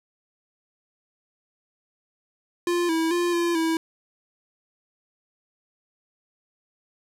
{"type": "tone with pitch steps", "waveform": "square", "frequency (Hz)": [348.8, 325.2, 349, 343.1, 325.5], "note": ["F4", "E4", "F4", "F4", "E4"], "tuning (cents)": [-2, -23, -1, -31, -22], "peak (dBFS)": -22, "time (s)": [2.67, 3.77], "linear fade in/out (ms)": 2, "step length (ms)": 220, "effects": ["low-pass 12000 Hz 12 dB/octave", "8-bit"]}